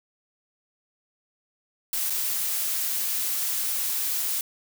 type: noise with dropouts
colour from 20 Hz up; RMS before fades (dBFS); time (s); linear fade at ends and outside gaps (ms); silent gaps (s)
blue; -27; 1.93-4.41; 2; 2.099-2.103
effects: none